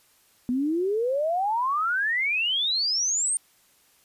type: exponential sweep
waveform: sine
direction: up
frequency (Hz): 240 to 8950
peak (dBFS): -22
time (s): 0.49-3.37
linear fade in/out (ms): 0
effects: white hiss -61 dBFS RMS until 4.04 s + resampled to 32000 Hz